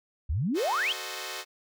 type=exponential sweep; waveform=sine; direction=up; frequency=63 to 3467 Hz; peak=-25 dBFS; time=0.29-0.93 s; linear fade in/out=10 ms
type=chord; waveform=5% pulse; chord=F# diminished seventh; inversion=none; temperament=equal; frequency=370 / 440 / 523.3 / 622.3 Hz; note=F#4 / A4 / C5 / Eb5; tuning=0 / 0 / 0 / 0 cents; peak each=-29 dBFS; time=0.54-1.45 s; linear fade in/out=50 ms
effects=none